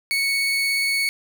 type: tone with vibrato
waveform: 30% pulse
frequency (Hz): 2217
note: C#7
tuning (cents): 0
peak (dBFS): -17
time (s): 0.11-1.09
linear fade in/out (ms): 0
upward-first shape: sine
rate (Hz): 17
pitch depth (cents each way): 8
effects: none